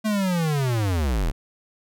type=linear sweep; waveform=square; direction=down; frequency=220 to 32.7 Hz; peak=-21 dBFS; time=0.04-1.32 s; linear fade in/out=20 ms; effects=none